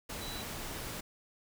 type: tone in noise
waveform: sine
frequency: 3951 Hz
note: B7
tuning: in tune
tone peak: -44 dBFS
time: 0.21-0.43 s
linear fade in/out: 10 ms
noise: pink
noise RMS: -41 dBFS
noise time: 0.09-1.01 s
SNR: -6 dB
effects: none